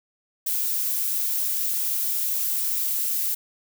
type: noise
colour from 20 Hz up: violet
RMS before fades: -25 dBFS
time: 0.46-3.35 s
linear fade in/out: 10 ms
effects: none

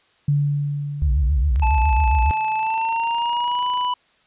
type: tone with exponential decay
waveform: sine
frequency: 144.3 Hz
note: D3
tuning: 30 cents flat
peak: -14 dBFS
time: 0.28-2.68 s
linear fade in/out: 5 ms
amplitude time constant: 520 ms
type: tone with vibrato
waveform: sine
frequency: 66.2 Hz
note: C2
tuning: 21 cents sharp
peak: -15 dBFS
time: 1.02-2.31 s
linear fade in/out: 0 ms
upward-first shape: sine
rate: 7.3 Hz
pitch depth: 240 cents each way
type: click train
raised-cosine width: 0.3 ms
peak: -24 dBFS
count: 63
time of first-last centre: 1.56-3.848 s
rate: 27.1 Hz
type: tone with pitch glide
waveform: square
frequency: 872 to 990.2 Hz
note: A5 to B5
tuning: -16 to +4 cents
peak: -20 dBFS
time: 1.62-3.94 s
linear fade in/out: 5 ms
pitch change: +220 cents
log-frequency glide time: 2.56-3.66 s
effects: white hiss -59 dBFS RMS until 4.26 s + resampled to 8000 Hz

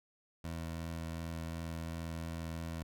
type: tone with vibrato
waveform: 20% pulse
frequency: 82.41 Hz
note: E2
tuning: in tune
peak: -34 dBFS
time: 0.44-2.83 s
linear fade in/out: 5 ms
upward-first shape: sine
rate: 2.8 Hz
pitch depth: 10 cents each way
effects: none

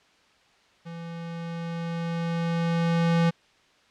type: tone with level ramp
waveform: square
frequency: 167.9 Hz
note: E3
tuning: 32 cents sharp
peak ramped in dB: -37 to -19 dBFS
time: 0.85-3.31 s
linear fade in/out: 20 ms
effects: white hiss -60 dBFS RMS until 3.9 s + low-pass 4000 Hz 12 dB/octave

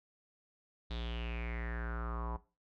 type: tone with low-pass filter sweep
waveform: square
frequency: 58.27 Hz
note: A#1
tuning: in tune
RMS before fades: -39 dBFS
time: 0.9-2.37 s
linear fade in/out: 10 ms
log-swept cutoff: 3800 to 960 Hz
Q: 6.6
effects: noise-tail reverb RT60 0.3 s tail -17 dB re dry

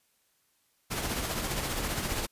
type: noise with tremolo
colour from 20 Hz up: pink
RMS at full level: -30 dBFS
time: 0.9-2.27 s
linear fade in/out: 20 ms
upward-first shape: triangle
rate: 15 Hz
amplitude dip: 50%
effects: white hiss -71 dBFS RMS until 2.31 s + resampled to 32000 Hz

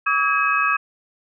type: tone cluster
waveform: sine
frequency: 1138 / 1277 / 1639 / 2551 Hz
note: C#6 / D#6 / G#6 / D#7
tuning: +45 / +45 / -23 / +43 cents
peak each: -22 dBFS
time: 0.06-0.77 s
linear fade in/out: 10 ms
effects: none

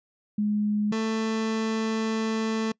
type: tone pair in turn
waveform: sine / 30% pulse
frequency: 209.1 / 221.5 Hz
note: G#3 / A3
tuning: +12 / +12 cents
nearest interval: minor second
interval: 100 cents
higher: second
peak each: -22 dBFS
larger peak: neither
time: 0.38-0.92 / 0.92-2.72 s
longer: second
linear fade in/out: 5 ms
effects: noise-tail reverb RT60 0.1 s tail -25 dB re dry + resampled to 16000 Hz

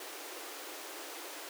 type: high-pass noise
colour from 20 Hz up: pink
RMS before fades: -45 dBFS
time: 0-1.49 s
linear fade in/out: 2 ms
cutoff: 290 Hz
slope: 96 dB/octave
effects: none

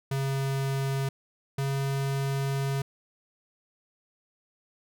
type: tone pair in turn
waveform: square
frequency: 136.1 / 137.28 Hz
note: C#3 / C#3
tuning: -31 / -16 cents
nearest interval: unison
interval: 15 cents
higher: second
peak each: -27 dBFS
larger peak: neither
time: 0.11-1.09 / 1.58-2.82 s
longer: second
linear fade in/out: 5 ms
effects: none

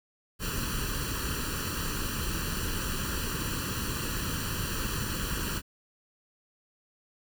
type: noise with comb filter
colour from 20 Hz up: pink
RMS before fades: -32 dBFS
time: 0.39-5.62 s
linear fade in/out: 50 ms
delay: 0.69 ms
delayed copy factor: +0.85
effects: none

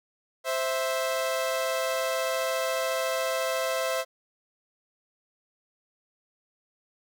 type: tone pair together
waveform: sawtooth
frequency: 523.3 / 657.6 Hz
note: C5 / E5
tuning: 0 / -4 cents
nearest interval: major third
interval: 396 cents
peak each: -25 dBFS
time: 0.44-4.05 s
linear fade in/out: 50 ms
effects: none

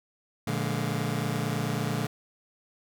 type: chord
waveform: sawtooth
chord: Bb dominant seventh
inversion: none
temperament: just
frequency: 116.54 / 145.68 / 174.81 / 209.8 Hz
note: Bb2 / D3 / F3 / Ab3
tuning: 0 / -14 / +2 / +18 cents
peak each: -28 / -27 / -31 / -30 dBFS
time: 0.47-2.07 s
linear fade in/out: 5 ms
effects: none

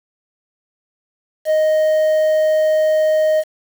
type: tone with quantisation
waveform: triangle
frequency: 622.3 Hz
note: D#5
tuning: in tune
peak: -10 dBFS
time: 1.45-3.44 s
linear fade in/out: 50 ms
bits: 6
effects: none

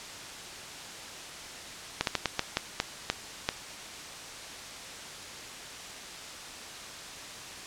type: slowing click train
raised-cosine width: 0.2 ms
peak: -8 dBFS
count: 9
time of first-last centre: 2.01-3.489 s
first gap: 62 ms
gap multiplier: 1.3
effects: white hiss -42 dBFS RMS until 7.66 s + low-pass 7000 Hz 12 dB/octave

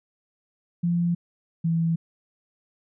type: tone pair in turn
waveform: sine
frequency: 172.4 / 165.31 Hz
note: F3 / E3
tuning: -22 / +5 cents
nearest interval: minor second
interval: 73 cents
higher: first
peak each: -20 dBFS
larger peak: neither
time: 0.83-1.15 / 1.64-1.96 s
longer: neither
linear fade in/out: 10 ms
effects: none

